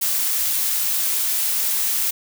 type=noise; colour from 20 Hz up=blue; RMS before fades=-21 dBFS; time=0.01-2.11 s; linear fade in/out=10 ms; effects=none